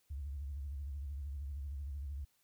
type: tone with vibrato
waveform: sine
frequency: 70.5 Hz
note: C#2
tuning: 30 cents sharp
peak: -38 dBFS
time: 0.1-2.25 s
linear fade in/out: 10 ms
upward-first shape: sine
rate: 13 Hz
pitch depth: 120 cents each way
effects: tanh soft clip ceiling -34 dBFS + white hiss -75 dBFS RMS until 2.43 s